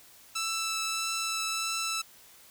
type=tone with vibrato; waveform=10% pulse; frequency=1322 Hz; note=E6; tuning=5 cents sharp; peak=-21 dBFS; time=0.35-2.02 s; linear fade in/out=10 ms; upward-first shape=triangle; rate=1.6 Hz; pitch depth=10 cents each way; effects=white hiss -55 dBFS RMS until 2.5 s